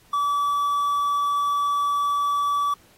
triangle tone with quantisation, 1150 Hz, D6, 37 cents flat, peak -18 dBFS, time 0.13-2.74 s, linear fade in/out 5 ms, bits 8, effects pink hiss -56 dBFS RMS until 2.97 s + AAC 48 kbps

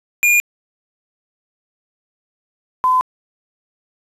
square / sine tone pair in turn, 2422 / 1018.3 Hz, D#7 / C6, -47 / -47 cents, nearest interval octave + minor third, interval 1500 cents, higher first, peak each -11 dBFS, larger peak neither, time 0.23-0.4 / 2.84-3.01 s, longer neither, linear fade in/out 0 ms, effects resampled to 32000 Hz + 7-bit

